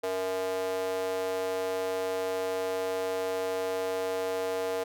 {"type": "tone with high-pass filter", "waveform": "square", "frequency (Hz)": 93.5, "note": "F#2", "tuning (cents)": 19, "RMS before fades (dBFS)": -31, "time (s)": [0.03, 4.84], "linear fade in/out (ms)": 10, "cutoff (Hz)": 530, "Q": 8.4, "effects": []}